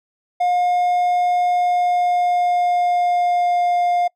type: tone with pitch glide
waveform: triangle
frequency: 714 to 706.2 Hz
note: F5 to F5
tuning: +38 to +19 cents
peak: -13 dBFS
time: 0.4-4.08 s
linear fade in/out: 10 ms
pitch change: -19 cents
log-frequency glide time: 1.49-3.82 s
effects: noise-tail reverb RT60 0.1 s tail -24 dB re dry